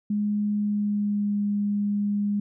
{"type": "tone with pitch glide", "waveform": "sine", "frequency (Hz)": [207.7, 204.7], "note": ["G#3", "G#3"], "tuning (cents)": [0, -25], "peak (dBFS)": -22, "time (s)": [0.1, 2.4], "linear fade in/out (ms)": 5, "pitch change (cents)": -25, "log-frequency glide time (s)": [0.55, 1.39], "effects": []}